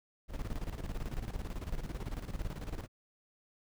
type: noise with tremolo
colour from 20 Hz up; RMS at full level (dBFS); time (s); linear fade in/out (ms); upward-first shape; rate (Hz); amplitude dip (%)
brown; -36; 0.28-2.88; 50; square; 18; 70
effects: none